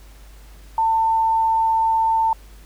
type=tone; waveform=sine; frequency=896 Hz; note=A5; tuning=31 cents sharp; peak=-15 dBFS; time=0.78-2.33 s; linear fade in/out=2 ms; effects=added 50 Hz sine -41 dBFS peak until 2.65 s + pink hiss -51 dBFS RMS until 2.65 s